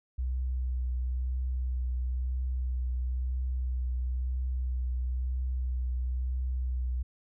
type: tone with vibrato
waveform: sine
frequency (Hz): 62.9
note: B1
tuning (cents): +32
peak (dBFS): -28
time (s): 0.18-7.03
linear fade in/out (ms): 10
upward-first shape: triangle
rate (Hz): 1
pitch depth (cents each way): 23
effects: none